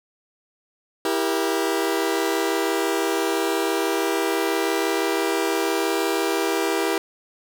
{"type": "chord", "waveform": "sawtooth", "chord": "E diminished", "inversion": "none", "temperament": "just", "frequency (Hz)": [329.6, 395.6, 474.7], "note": ["E4", "G4", "Bb4"], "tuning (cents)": [0, 16, 31], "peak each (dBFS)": [-21, -20, -23], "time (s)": [1.05, 6.98], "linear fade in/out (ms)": 2, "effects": []}